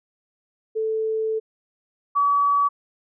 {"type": "tone pair in turn", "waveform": "sine", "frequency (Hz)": [440, 1140.6], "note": ["A4", "C#6"], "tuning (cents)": [0, 49], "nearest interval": "octave + major third", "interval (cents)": 1649, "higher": "second", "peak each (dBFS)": [-21, -16], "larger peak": "second", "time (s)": [[0.75, 1.4], [2.15, 2.69]], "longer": "first", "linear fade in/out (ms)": 20, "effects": []}